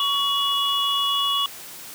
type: tone cluster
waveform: sine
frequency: 1123 / 2904 / 3392 Hz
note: C#6 / F#7 / G#7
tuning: +22 / -33 / +36 cents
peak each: -24 dBFS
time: 0-1.46 s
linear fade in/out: 2 ms
effects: white hiss -39 dBFS RMS until 1.94 s + high-pass 100 Hz 12 dB/octave